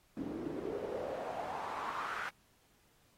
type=noise with band-pass filter sweep; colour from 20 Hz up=pink; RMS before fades=-40 dBFS; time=0.17-2.29 s; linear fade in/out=0 ms; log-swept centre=260 to 1500 Hz; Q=4.3; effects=pink hiss -70 dBFS RMS until 3.17 s + AAC 48 kbps